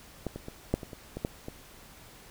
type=clicks; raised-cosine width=2 ms; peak=-18 / -24 / -25 / -11 / -26 / -27 / -22 / -15 / -24 dBFS; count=9; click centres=0.267 / 0.36 / 0.484 / 0.74 / 0.832 / 0.932 / 1.17 / 1.249 / 1.484 s; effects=pink hiss -52 dBFS RMS until 2.3 s